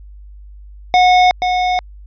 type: tone with echo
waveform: square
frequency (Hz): 729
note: F#5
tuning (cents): -26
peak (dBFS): -8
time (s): 0.94-1.31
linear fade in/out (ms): 0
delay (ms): 480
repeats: 1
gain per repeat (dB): -6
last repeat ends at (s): 1.79
effects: added 50 Hz sine -34 dBFS peak until 2.06 s + resampled to 11025 Hz